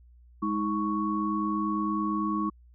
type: tone cluster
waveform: sine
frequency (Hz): 207.7 / 316.5 / 1111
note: G#3 / D#4 / C#6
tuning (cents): 0 / +30 / +4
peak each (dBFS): -30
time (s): 0.42-2.5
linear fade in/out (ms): 10
effects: added 60 Hz sine -52 dBFS peak until 2.74 s